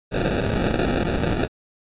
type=noise with sample-and-hold; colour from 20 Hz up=white; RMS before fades=-22 dBFS; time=0.11-1.48 s; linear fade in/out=50 ms; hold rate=1050 Hz; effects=resampled to 8000 Hz